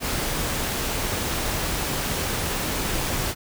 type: noise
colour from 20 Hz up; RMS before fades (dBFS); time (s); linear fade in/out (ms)
pink; -26; 0-3.35; 50
effects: none